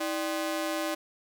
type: ring-modulated tone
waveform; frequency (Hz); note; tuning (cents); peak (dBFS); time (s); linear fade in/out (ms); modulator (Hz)
sawtooth; 456.7; A#4; -36; -22; 0-0.95; 10; 135
effects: none